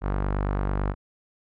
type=tone with low-pass filter; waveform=sawtooth; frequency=49 Hz; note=G1; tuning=in tune; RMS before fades=-26 dBFS; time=0.01-0.95 s; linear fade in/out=50 ms; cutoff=1300 Hz; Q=1.5; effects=none